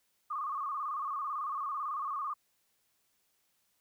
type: tone with vibrato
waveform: sine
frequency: 1158 Hz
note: D6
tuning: 25 cents flat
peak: -33 dBFS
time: 0.3-2.34 s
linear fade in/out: 10 ms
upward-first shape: square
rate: 18 Hz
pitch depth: 87 cents each way
effects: white hiss -75 dBFS RMS until 3.8 s